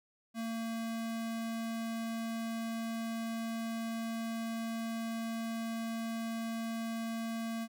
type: tone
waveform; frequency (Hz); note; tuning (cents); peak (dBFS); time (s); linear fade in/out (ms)
square; 227.3; A#3; -43; -36; 0.34-7.68; 50
effects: none